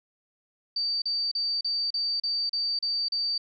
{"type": "tone bursts", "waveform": "sine", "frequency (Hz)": 4622, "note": "D8", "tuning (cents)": -28, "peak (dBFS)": -25, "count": 9, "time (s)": [0.76, 3.38], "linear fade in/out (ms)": 5, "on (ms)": 260, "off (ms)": 35, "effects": []}